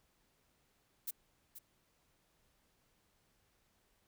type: noise with echo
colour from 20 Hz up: violet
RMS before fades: -39 dBFS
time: 1.07-1.11 s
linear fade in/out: 10 ms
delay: 480 ms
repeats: 1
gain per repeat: -11 dB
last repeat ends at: 1.59 s
effects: pink hiss -75 dBFS RMS until 4.07 s